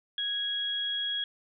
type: tone pair together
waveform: sine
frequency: 1656 / 3312 Hz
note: G#6 / G#7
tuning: -5 / -5 cents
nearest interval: octave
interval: 1200 cents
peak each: -38 / -29 dBFS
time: 0.18-1.24 s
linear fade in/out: 2 ms
effects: none